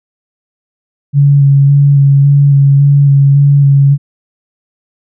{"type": "tone with vibrato", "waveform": "sine", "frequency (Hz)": 140.6, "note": "C#3", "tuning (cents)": 25, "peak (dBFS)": -3, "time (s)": [1.13, 3.98], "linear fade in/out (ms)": 50, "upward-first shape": "square", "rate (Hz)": 1.8, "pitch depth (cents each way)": 15, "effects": []}